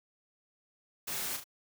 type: noise with echo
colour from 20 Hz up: white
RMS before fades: -37 dBFS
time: 1.07-1.37 s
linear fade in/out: 10 ms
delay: 36 ms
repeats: 2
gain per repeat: -6 dB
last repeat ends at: 1.442 s
effects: none